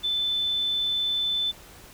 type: tone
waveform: sine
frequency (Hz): 3520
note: A7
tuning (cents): 0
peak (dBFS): -23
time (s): 0.03-1.52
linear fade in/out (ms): 20
effects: pink hiss -48 dBFS RMS until 1.93 s